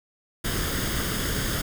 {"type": "noise with comb filter", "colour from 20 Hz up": "pink", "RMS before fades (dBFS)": -27, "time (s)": [0.44, 1.62], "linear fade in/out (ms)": 10, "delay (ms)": 0.6, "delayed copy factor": 0.6, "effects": []}